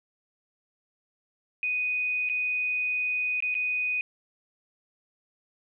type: tone with dropouts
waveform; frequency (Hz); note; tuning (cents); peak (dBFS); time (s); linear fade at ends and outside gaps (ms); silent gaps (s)
sine; 2489; D#7; 0; -25; 1.63-4.01; 1; 2.29-2.297 / 3.404-3.424 / 3.543-3.551
effects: none